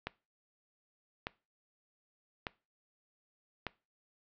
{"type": "click train", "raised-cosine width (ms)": 0.3, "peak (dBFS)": -19, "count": 4, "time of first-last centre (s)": [0.07, 3.667], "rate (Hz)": 0.834, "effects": ["noise-tail reverb RT60 0.3 s tail -21 dB re dry", "low-pass 4000 Hz 12 dB/octave"]}